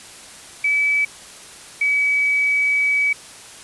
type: tone pair in turn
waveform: sine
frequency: 2296 / 2281 Hz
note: D7 / C#7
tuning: -40 / +49 cents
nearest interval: unison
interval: 11 cents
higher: first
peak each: -15 dBFS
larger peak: neither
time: 0.64-1.05 / 1.81-3.13 s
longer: second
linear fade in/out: 5 ms
effects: white hiss -40 dBFS RMS until 3.63 s + resampled to 24000 Hz